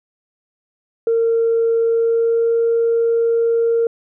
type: tone with pitch glide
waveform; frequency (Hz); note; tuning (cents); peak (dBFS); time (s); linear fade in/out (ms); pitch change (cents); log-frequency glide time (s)
sine; 458.4 to 462.1; A#4 to A#4; -29 to -15; -12; 1.07-3.87; 2; +14; 1.82-2.59
effects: tanh soft clip ceiling -9 dBFS